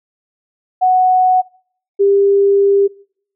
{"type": "tone pair in turn", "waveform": "sine", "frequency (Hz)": [740, 398.4], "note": ["F#5", "G4"], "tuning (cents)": [0, 28], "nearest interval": "major seventh", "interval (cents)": 1072, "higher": "first", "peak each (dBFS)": [-8, -8], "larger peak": "neither", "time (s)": [[0.81, 1.42], [1.99, 2.88]], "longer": "second", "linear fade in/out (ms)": 20, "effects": ["noise-tail reverb RT60 0.6 s tail -24 dB re dry"]}